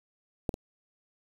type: clicks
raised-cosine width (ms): 2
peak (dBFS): -14 / -23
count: 2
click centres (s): 0.492 / 0.541
effects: 7-bit